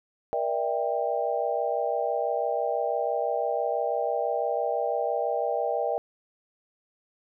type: chord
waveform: sine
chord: E half-diminished seventh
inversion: second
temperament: just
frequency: 474.7 / 593.3 / 659.3 / 791.1 Hz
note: Bb4 / D5 / E5 / G5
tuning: +31 / +18 / 0 / +16 cents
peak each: -30 dBFS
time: 0.33-5.98 s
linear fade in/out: 0 ms
effects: none